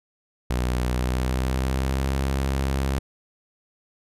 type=tone with pitch glide; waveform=sawtooth; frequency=61.74 to 67.33 Hz; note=B1 to C#2; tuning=0 to -50 cents; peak=-18 dBFS; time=0.5-2.99 s; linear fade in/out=5 ms; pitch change=+150 cents; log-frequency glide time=0.85-2.11 s; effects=resampled to 32000 Hz